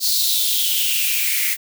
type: noise with high-pass filter sweep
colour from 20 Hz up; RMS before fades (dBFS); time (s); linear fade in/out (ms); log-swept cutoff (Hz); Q
blue; -19; 0-1.57; 50; 4500 to 2000; 6.1
effects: none